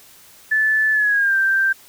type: tone with pitch glide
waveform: sine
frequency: 1743 to 1570.9 Hz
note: A6 to G6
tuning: -17 to +3 cents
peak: -14 dBFS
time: 0.51-1.73 s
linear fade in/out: 10 ms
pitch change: -180 cents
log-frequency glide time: 0.92-1.36 s
effects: white hiss -47 dBFS RMS until 1.88 s